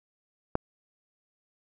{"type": "click", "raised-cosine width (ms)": 1, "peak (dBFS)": -11, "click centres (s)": 0.554, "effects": []}